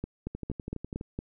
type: two click trains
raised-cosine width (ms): 3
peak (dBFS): -23 / -20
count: 9 / 6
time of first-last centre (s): 0.35-1.011 / 0.04-1.189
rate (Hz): 12.1 / 4.35
effects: none